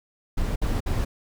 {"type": "noise bursts", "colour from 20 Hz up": "brown", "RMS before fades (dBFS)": -24, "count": 3, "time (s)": [0.37, 1.05], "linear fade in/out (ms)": 10, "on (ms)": 190, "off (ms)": 55, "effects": []}